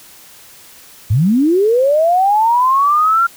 sine linear sweep, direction up, 91 to 1392 Hz, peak -9 dBFS, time 1.1-3.27 s, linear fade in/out 10 ms, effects white hiss -41 dBFS RMS until 3.36 s

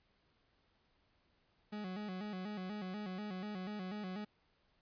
40% pulse tone with vibrato, 196.9 Hz, G3, 8 cents sharp, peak -40 dBFS, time 1.72-4.25 s, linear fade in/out 10 ms, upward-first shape square, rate 4.1 Hz, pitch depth 110 cents each way, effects pink hiss -75 dBFS RMS until 4.81 s + resampled to 11025 Hz

